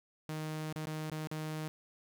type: tone with dropouts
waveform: sawtooth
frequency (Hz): 155.56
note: D#3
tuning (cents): 0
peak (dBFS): -33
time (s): 0.29-1.68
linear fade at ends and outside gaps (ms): 0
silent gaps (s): 0.726-0.759 / 0.857-0.871 / 1.1-1.117 / 1.272-1.314
effects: none